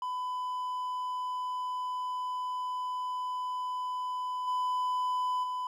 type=tone with level steps; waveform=triangle; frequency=1002 Hz; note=B5; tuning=25 cents sharp; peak=-30 / -26 / -30 dBFS; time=0.02-5.67 s; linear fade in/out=2 ms; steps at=4.47 / 5.43 s; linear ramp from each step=10 ms; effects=none